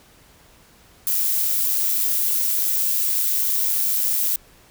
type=noise with amplitude modulation; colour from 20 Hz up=violet; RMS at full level=-19 dBFS; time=1.07-4.36 s; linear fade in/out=2 ms; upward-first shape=sine; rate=100 Hz; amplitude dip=40%; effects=pink hiss -52 dBFS RMS until 4.7 s